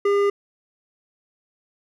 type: tone with hard clipping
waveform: sine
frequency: 403.4 Hz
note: G4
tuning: 50 cents sharp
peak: -18 dBFS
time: 0.05-0.3 s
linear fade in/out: 5 ms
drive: 10 dB
effects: none